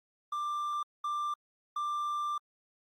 triangle tone bursts at uneven times, 1184 Hz, D6, 14 cents sharp, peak -29 dBFS, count 3, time 0.32-0.83 / 1.04-1.34 / 1.76-2.38 s, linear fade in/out 5 ms, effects Opus 32 kbps

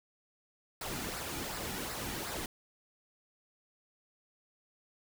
pink noise with flanger, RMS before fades -39 dBFS, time 0.81-2.46 s, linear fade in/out 2 ms, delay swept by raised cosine 0.31 to 1.91 ms, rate 2.7 Hz, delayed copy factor -0.5, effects none

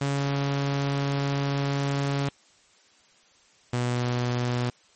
sawtooth tone pair in turn, 140 / 122.49 Hz, C#3 / B2, +18 / -14 cents, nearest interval major second, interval 232 cents, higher first, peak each -20 dBFS, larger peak neither, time 0.01-2.29 / 3.73-4.7 s, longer first, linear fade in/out 5 ms, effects white hiss -59 dBFS RMS until 4.95 s + MP3 32 kbps

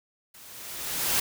white noise with level ramp, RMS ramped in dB -50 to -23 dBFS, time 0.34-1.2 s, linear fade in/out 5 ms, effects none

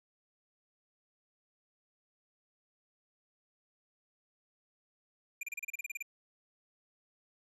square tone bursts, 2400 Hz, D7, 37 cents sharp, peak -37 dBFS, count 12, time 5.41-6.026 s, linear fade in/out 5 ms, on 22 ms, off 32 ms, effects resampled to 32000 Hz

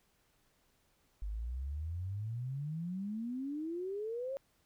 sine exponential sweep, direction up, 49 to 554.4 Hz, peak -36 dBFS, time 1.22-4.37 s, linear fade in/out 0 ms, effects pink hiss -73 dBFS RMS until 4.65 s

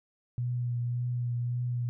sine tone with vibrato, 121.6 Hz, B2, 26 cents flat, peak -28 dBFS, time 0.38-1.89 s, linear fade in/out 0 ms, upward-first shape triangle, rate 1.8 Hz, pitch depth 23 cents each way, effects none

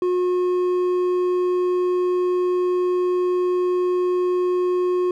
sine tone with hard clipping, 361 Hz, F#4, 43 cents flat, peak -19 dBFS, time 0.02-5.11 s, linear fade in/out 2 ms, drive 5 dB, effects none

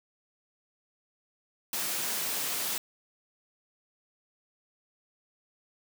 white high-pass noise, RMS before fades -32 dBFS, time 1.73-2.78 s, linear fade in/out 2 ms, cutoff 140 Hz, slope 12 dB/octave, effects none

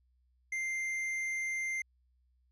sine tone with tanh clipping, 2093 Hz, C7, in tune, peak -34 dBFS, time 0.52-1.82 s, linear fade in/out 5 ms, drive 8 dB, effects added 62 Hz sine -68 dBFS peak until 2.51 s

